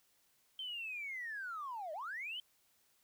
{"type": "linear two-way sweep", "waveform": "triangle", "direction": "down then up", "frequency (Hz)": [3136, 589, 3136], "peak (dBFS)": -37, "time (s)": [0.59, 2.4], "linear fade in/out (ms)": 2, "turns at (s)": 1.93, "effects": ["tanh soft clip ceiling -38 dBFS", "white hiss -73 dBFS RMS until 3.03 s"]}